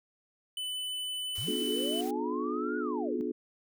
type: tone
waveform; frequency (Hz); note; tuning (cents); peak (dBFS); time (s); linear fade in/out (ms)
square; 3002; F#7; +24; -34; 0.57-2.01; 2
type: noise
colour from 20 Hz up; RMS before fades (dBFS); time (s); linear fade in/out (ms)
white; -47; 1.35-2.11; 5
type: linear two-way sweep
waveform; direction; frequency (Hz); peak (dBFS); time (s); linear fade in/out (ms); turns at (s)
sine; up then down; 86.7 to 1468 to 192.7; -37; 1.38-3.21; 0; 2.78
type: chord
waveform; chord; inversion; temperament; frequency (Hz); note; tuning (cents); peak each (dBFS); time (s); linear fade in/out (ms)
sine; B diminished seventh; none; just; 246.9 / 296.3 / 355.6 / 426.7; B3 / D4 / F4 / Ab4; 0 / +15 / +31 / +47; -36; 1.47-3.32; 10
effects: none